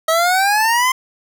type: exponential sweep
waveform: 25% pulse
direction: up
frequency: 636 to 1046.5 Hz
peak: -9 dBFS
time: 0.08-0.92 s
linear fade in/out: 5 ms
effects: none